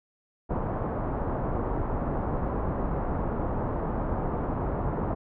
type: low-pass noise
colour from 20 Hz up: pink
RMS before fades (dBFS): -29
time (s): 0.49-5.15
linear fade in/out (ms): 20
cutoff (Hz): 1100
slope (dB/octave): 24
effects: none